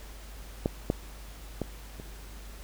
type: clicks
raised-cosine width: 2 ms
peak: -12 / -11 / -16 / -28 dBFS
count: 4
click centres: 0.659 / 0.901 / 1.617 / 1.999 s
effects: added 50 Hz sine -43 dBFS peak until 2.63 s + pink hiss -50 dBFS RMS until 2.63 s